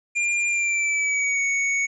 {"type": "tone with pitch glide", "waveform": "square", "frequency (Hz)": [2398, 2225], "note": ["D7", "C#7"], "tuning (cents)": [36, 6], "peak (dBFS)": -21, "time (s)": [0.15, 1.87], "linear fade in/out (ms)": 20, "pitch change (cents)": -130, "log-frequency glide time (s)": [0.48, 1.44], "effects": ["resampled to 22050 Hz"]}